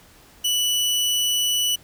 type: tone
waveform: sawtooth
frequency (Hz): 2960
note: F#7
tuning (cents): 0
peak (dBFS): -16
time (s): 0.44-1.76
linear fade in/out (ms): 10
effects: pink hiss -51 dBFS RMS until 1.83 s